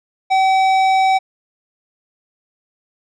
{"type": "tone with tanh clipping", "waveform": "sine", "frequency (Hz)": 764, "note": "G5", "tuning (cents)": -45, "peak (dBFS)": -13, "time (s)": [0.3, 1.19], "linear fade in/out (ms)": 20, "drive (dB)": 13, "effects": []}